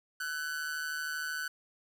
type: tone with amplitude modulation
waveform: 45% pulse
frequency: 1502 Hz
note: F#6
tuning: 26 cents sharp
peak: -31 dBFS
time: 0.2-1.48 s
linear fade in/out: 5 ms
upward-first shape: sine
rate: 153 Hz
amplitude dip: 65%
effects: none